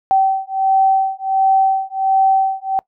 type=beating tone pair; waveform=sine; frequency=770 / 771.4 Hz; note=G5 / G5; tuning=-31 / -28 cents; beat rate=1.4 Hz; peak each=-15 / -15 dBFS; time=0.11-2.79 s; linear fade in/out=0 ms; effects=noise-tail reverb RT60 0.1 s tail -23 dB re dry